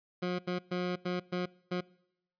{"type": "tone bursts at uneven times", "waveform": "20% pulse", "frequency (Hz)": 179.5, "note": "F3", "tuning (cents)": 48, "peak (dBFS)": -26, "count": 6, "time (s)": [[0.22, 0.39], [0.47, 0.59], [0.71, 0.96], [1.05, 1.2], [1.32, 1.46], [1.71, 1.81]], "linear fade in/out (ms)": 10, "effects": ["noise-tail reverb RT60 0.8 s tail -24 dB re dry", "resampled to 11025 Hz"]}